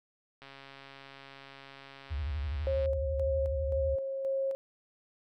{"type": "click train", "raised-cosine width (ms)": 0.3, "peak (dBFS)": -33, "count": 335, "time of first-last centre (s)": [0.42, 2.858], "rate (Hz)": 137}
{"type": "tone with vibrato", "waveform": "sine", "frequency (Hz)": 73.42, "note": "D2", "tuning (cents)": 0, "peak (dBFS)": -31, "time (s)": [2.1, 3.96], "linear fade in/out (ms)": 20, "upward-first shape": "square", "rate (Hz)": 12, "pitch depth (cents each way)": 150}
{"type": "tone with tremolo", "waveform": "sine", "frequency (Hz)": 540, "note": "C#5", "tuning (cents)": -45, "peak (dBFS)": -28, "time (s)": [2.67, 4.55], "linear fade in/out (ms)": 0, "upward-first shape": "square", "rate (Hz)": 1.9, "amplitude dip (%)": 40}
{"effects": []}